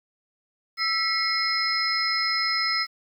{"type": "tone cluster", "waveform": "sine", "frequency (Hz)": [1321, 1960, 2166, 4184, 5110], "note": ["E6", "B6", "C#7", "C8", "D#8"], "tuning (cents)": [3, -14, -41, -1, 45], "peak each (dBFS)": [-29, -31, -29, -33, -25], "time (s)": [0.77, 2.87], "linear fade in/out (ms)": 50, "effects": ["9-bit"]}